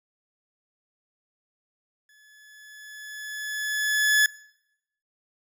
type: tone with exponential growth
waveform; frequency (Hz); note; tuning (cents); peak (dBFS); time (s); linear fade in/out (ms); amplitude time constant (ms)
40% pulse; 1713; A6; -47; -15; 2.09-4.26; 2; 470
effects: noise-tail reverb RT60 0.8 s tail -22 dB re dry